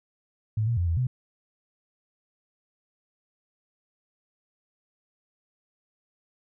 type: tone with pitch steps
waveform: sine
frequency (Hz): 108.4 / 117.4 / 87.3 / 83.3 / 126.4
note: A2 / A#2 / F2 / E2 / B2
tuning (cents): -25 / +13 / 0 / +19 / +41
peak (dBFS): -22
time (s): 0.57-1.07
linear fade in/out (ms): 5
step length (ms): 100
effects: none